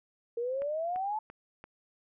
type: exponential sweep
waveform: sine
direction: up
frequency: 460 to 880 Hz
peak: -30 dBFS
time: 0.37-1.19 s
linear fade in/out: 5 ms
type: click train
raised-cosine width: 0.5 ms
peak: -31 dBFS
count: 4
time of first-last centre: 0.62-1.64 s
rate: 2.94 Hz
effects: none